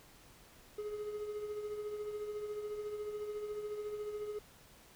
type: tone with tremolo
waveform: triangle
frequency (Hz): 420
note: G#4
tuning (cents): +19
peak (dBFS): -34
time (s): 0.78-4.39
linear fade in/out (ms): 5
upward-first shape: triangle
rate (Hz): 14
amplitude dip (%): 55
effects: pink hiss -60 dBFS RMS until 4.95 s